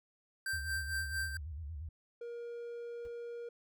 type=tone with tremolo; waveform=square; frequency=1568 Hz; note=G6; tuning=in tune; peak=-34 dBFS; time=0.46-1.37 s; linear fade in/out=2 ms; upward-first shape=sine; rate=4.4 Hz; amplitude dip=65%
type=tone with vibrato; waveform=sine; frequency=76.5 Hz; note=D#2; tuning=29 cents flat; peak=-40 dBFS; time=0.53-1.89 s; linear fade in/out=5 ms; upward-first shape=square; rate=8.6 Hz; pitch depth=140 cents each way
type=tone; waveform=triangle; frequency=472.7 Hz; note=A#4; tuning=24 cents sharp; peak=-39 dBFS; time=2.21-3.49 s; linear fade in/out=5 ms
type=noise with exponential decay; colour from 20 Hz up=brown; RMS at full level=-49 dBFS; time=3.05-3.13 s; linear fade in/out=0 ms; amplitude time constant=17 ms
effects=none